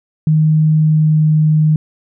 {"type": "tone with pitch glide", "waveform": "sine", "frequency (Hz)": [155.56, 154.57], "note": ["D#3", "D#3"], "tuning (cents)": [0, -11], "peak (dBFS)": -8, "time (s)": [0.27, 1.76], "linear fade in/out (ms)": 2, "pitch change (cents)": -11, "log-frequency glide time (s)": [0.74, 1.27], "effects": []}